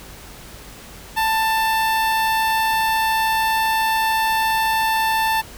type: tone with notch filter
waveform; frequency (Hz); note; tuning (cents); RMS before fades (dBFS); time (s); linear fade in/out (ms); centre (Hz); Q
sawtooth; 887; A5; +14; -19; 1.16-5.42; 20; 6900; 1.4
effects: added 50 Hz sine -45 dBFS peak until 5.57 s + pink hiss -40 dBFS RMS until 5.57 s